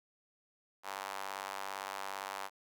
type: tone with high-pass filter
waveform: sawtooth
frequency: 97.6 Hz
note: G2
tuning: 7 cents flat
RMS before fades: -42 dBFS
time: 0.83-2.5 s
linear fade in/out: 50 ms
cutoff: 900 Hz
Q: 2
effects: none